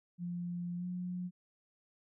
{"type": "tone with pitch glide", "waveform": "sine", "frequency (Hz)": [174.9, 179.61], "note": ["F3", "F3"], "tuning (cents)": [3, 49], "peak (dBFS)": -36, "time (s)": [0.18, 1.31], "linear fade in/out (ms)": 50, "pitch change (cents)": 46, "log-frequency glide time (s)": [0.77, 0.85], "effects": []}